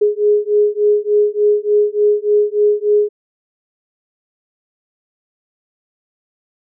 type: beating tone pair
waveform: sine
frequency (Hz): 415.3 / 418.7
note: G#4 / G#4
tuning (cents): 0 / +14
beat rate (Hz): 3.4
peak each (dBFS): -14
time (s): 0.01-3.09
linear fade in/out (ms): 10
effects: none